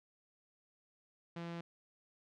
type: tone with low-pass filter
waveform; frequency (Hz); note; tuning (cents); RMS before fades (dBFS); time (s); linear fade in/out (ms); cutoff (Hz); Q
sawtooth; 169.6; E3; +50; -44; 1.36-1.61; 5; 3700; 0.84
effects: none